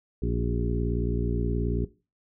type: harmonic tone with a mistuned harmonic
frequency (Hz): 58.7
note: A#1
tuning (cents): +13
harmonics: 1 / 2 / 3 / 4 / 5 / 6 / 7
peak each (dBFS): -28 / -31 / -33 / -34 / -35 / -36 / -36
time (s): 0.22-1.85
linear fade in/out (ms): 5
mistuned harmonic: 6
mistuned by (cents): +40
effects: noise-tail reverb RT60 0.3 s tail -17 dB re dry

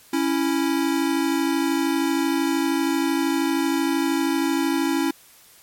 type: tone pair together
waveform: square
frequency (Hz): 277.1 / 330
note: C#4 / E4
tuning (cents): -1 / +2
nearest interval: minor third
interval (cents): 303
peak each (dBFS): -23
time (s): 0.13-5.11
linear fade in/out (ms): 5
effects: white hiss -51 dBFS RMS until 5.62 s + MP3 64 kbps

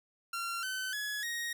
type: tone with pitch steps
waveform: sawtooth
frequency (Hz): 1373 / 1523.4 / 1690.4 / 1875.6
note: F6 / G6 / G#6 / A#6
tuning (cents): -30 / -50 / +30 / +10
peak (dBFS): -31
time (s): 0.33-1.53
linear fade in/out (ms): 5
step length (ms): 300
effects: none

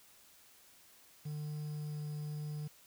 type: tone with quantisation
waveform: triangle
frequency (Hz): 150.1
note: D3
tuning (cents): +38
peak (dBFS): -36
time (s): 1.25-2.68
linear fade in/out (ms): 10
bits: 10
effects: white hiss -62 dBFS RMS until 2.86 s

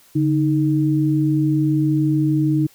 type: tone pair together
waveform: sine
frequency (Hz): 144.13 / 311.1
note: D3 / D#4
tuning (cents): -32 / 0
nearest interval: octave + minor second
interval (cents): 1332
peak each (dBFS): -18 / -17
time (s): 0.15-2.67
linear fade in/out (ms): 10
effects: white hiss -52 dBFS RMS until 2.74 s

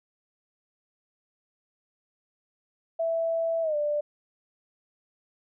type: tone with pitch glide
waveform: sine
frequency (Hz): 660 to 591.4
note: E5 to D5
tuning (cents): +2 to +12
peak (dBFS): -24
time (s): 2.99-4.01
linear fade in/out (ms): 10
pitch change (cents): -190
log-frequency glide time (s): 3.62-3.76
effects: none

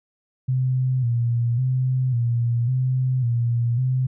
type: tone with vibrato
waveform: sine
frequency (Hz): 123.47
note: B2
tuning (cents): 0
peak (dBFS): -18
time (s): 0.48-4.07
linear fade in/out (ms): 10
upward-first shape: square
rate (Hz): 0.91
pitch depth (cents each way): 73
effects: none

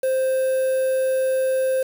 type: tone with quantisation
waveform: triangle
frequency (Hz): 523.3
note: C5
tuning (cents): 0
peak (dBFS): -16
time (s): 0.03-1.83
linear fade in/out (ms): 5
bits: 6
effects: none

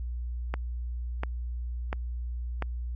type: click train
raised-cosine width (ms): 0.5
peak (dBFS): -16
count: 4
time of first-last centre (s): 0.54-2.623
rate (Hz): 1.44
effects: added 60 Hz sine -31 dBFS peak until 2.95 s

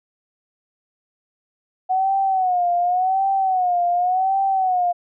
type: tone with vibrato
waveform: sine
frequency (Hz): 739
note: F#5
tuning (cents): -2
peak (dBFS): -16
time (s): 1.89-4.93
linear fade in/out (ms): 20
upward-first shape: sine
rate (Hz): 0.89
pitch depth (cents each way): 95
effects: none

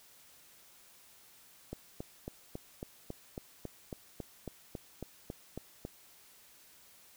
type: click train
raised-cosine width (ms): 2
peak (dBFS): -26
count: 16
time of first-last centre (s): 1.73-5.851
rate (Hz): 3.64
effects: white hiss -60 dBFS RMS until 7.16 s

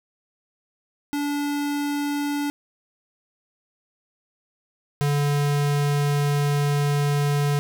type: tone pair in turn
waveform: square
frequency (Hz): 288.9 / 144.45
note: D4 / D3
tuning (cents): -28 / -28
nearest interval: octave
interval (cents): 1200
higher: first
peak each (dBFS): -24 / -20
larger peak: second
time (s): 1.13-2.5 / 5.01-7.59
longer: second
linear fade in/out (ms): 0
effects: 8-bit

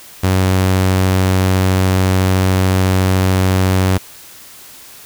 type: tone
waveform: sawtooth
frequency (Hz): 93.8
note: F#2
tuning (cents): +24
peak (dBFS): -7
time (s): 0.23-3.98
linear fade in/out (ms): 10
effects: white hiss -38 dBFS RMS until 5.05 s

